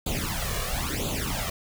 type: noise with flanger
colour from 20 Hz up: pink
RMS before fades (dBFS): -29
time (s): 0.06-1.5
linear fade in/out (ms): 5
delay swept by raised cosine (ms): 0.27 to 1.77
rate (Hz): 0.99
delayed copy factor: +0.85
effects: none